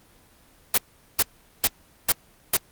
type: noise bursts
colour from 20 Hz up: white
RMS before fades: -18 dBFS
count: 5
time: 0.74-2.57 s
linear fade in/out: 5 ms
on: 38 ms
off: 410 ms
effects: pink hiss -56 dBFS RMS until 2.71 s + Opus 24 kbps